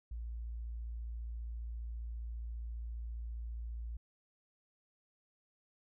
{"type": "tone", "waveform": "sine", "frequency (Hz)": 57.4, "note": "A#1", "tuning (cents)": -26, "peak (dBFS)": -39, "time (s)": [0.11, 3.97], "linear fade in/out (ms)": 5, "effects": []}